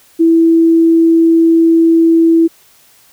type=tone; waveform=sine; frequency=329.6 Hz; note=E4; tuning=in tune; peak=-5 dBFS; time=0.19-2.48 s; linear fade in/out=20 ms; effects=white hiss -47 dBFS RMS until 3.12 s